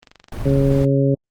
click train, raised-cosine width 0.2 ms, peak -25 dBFS, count 14, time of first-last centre 0.03-0.581 s, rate 23.6 Hz
brown noise, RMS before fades -25 dBFS, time 0.32-0.85 s, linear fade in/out 2 ms
harmonic tone, 137.6 Hz, C#3, 12 cents flat, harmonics 1 / 2 / 3 / 4, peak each -16 / -19 / -21 / -22 dBFS, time 0.45-1.15 s, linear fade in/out 10 ms
effects Opus 32 kbps

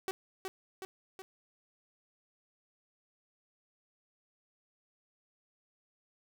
sawtooth tone with echo, 380.3 Hz, F#4, 48 cents sharp, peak -29 dBFS, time 0.08-0.11 s, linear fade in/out 0 ms, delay 370 ms, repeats 3, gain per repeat -4 dB, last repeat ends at 1.22 s, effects none

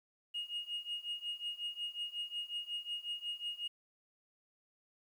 sine tone with tremolo, 2865 Hz, F7, 44 cents sharp, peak -33 dBFS, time 0.34-3.68 s, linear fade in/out 10 ms, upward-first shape triangle, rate 5.5 Hz, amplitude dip 95%, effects tanh soft clip ceiling -33 dBFS + 11-bit

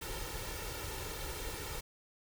pink noise with comb filter, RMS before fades -41 dBFS, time 0.01-1.81 s, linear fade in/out 10 ms, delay 2.2 ms, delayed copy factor +0.65, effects none

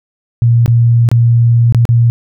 sine tone with dropouts, 117.7 Hz, A#2, 17 cents sharp, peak -5 dBFS, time 0.42-2.1 s, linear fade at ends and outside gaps 0 ms, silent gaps 0.66-0.679 / 1.089-1.115 / 1.724-1.747 / 1.853-1.89 s, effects none

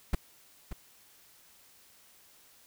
brown noise with echo, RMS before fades -23 dBFS, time 0.13-0.15 s, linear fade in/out 5 ms, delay 580 ms, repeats 1, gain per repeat -11 dB, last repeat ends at 0.73 s, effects white hiss -60 dBFS RMS until 2.66 s

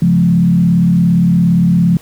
sine tone with frequency modulation, 173.9 Hz, F3, 7 cents flat, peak -7 dBFS, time 0.02-1.97 s, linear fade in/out 2 ms, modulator 37.4 Hz, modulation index 0.84, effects pink hiss -41 dBFS RMS until 2.01 s

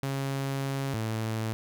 sawtooth tone pair in turn, 136.7 / 110.87 Hz, C#3 / A2, -24 / +14 cents, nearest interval major third, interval 362 cents, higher first, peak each -25 dBFS, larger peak neither, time 0.03-0.94 / 0.94-1.53 s, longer first, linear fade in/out 0 ms, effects none

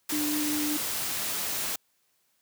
sine tone in noise, 299.2 Hz, D4, 32 cents sharp, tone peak -28 dBFS, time 0.12-0.77 s, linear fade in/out 5 ms, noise white, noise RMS -31 dBFS, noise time 0.09-1.76 s, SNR 0 dB, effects white hiss -71 dBFS RMS until 2.41 s + high-pass 80 Hz 12 dB/octave

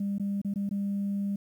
sine tone with dropouts, 200 Hz, G3, 35 cents sharp, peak -26 dBFS, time 0-1.36 s, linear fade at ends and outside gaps 5 ms, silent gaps 0.183-0.197 / 0.416-0.447 / 0.539-0.558 / 0.692-0.71 s, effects tanh soft clip ceiling -24 dBFS + 10-bit

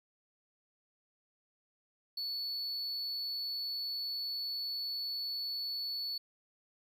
triangle tone, 4435 Hz, C#8, in tune, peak -34 dBFS, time 2.17-6.18 s, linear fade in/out 5 ms, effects 12-bit

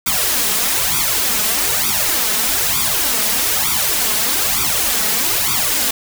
white noise with flanger, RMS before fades -17 dBFS, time 0.06-5.91 s, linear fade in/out 5 ms, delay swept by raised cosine 0.84 to 4.74 ms, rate 1.1 Hz, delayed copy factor +0.95, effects none

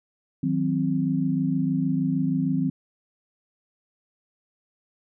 sine chord, C diminished, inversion first, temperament equal with one note detuned, 158.56 / 185 / 261.6 Hz, Eb3 / Gb3 / C4, +33 / 0 / 0 cents, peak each -26 / -27 / -24 dBFS, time 0.43-2.7 s, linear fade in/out 5 ms, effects none

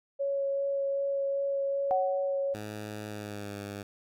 sine tone with vibrato, 554.4 Hz, C#5, in tune, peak -27 dBFS, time 0.19-2.55 s, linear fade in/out 20 ms, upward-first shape sine, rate 2.6 Hz, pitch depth 8 cents each way
sine tone with exponential decay, 747 Hz, F#5, 16 cents sharp, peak -23 dBFS, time 1.91-2.7 s, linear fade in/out 0 ms, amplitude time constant 170 ms
10% pulse tone with pitch glide, 105.9 to 101.29 Hz, G#2 to G#2, +34 to -43 cents, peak -29 dBFS, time 2.54-3.83 s, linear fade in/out 5 ms, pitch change -77 cents, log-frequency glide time 3.07-3.56 s
effects none

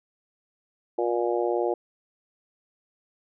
harmonic tone, 118.9 Hz, A#2, 35 cents sharp, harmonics 3 / 4 / 5 / 6 / 7, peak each -26 / -28 / -30 / -32 / -33 dBFS, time 0.98-1.74 s, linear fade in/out 5 ms, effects none

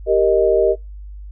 sine chord, Eb major, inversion first, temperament equal, 392 / 466.2 / 622.3 Hz, G4 / Bb4 / Eb5, 0 / 0 / 0 cents, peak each -16 dBFS, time 0.06-0.76 s, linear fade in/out 50 ms, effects noise-tail reverb RT60 0.2 s tail -24 dB re dry + added 50 Hz sine -31 dBFS peak until 1.31 s

